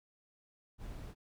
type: noise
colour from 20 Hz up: brown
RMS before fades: -45 dBFS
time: 0.78-1.15 s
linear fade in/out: 50 ms
effects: none